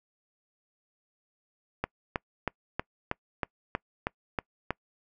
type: click train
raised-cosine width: 0.5 ms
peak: -13 dBFS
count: 10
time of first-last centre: 1.84-4.706 s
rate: 3.14 Hz
effects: noise-tail reverb RT60 0.1 s tail -26 dB re dry